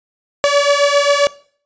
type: beating tone pair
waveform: sawtooth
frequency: 568 / 575.5 Hz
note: C#5 / D5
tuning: +42 / -35 cents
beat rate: 7.5 Hz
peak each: -10 dBFS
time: 0.44-1.27 s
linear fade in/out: 0 ms
effects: noise-tail reverb RT60 0.5 s tail -20 dB re dry + resampled to 16000 Hz